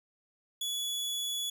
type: tone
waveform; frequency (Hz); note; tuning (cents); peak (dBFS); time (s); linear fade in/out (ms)
sawtooth; 3404; G#7; +42; -29; 0.61-1.5; 5
effects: none